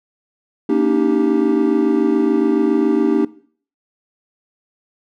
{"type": "chord", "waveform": "triangle", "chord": "Eb dominant seventh", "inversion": "second", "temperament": "equal with one note detuned", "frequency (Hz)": [233.1, 284, 311.1, 392], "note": ["Bb3", "Db4", "Eb4", "G4"], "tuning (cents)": [0, 42, 0, 0], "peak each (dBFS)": [-18, -16, -16, -17], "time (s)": [0.69, 3.25], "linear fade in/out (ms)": 5, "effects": ["noise-tail reverb RT60 0.5 s tail -19 dB re dry"]}